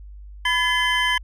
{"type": "tone cluster", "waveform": "triangle", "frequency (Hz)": [996, 1711, 2048, 3085], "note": ["B5", "A6", "C7", "G7"], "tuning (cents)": [14, -49, -38, -28], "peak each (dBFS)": -22, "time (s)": [0.45, 1.18], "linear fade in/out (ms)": 5, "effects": ["added 50 Hz sine -37 dBFS peak until 1.23 s"]}